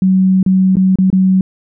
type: tone with dropouts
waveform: sine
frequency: 188.2 Hz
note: F#3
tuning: 30 cents sharp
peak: -7 dBFS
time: 0.02-1.41 s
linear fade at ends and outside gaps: 2 ms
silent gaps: 0.429-0.462 / 0.756-0.768 / 0.957-0.986 / 1.102-1.128 s
effects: none